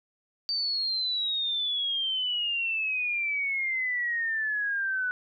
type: exponential sweep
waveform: sine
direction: down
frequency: 4630 to 1480 Hz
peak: -26 dBFS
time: 0.49-5.11 s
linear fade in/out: 0 ms
effects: none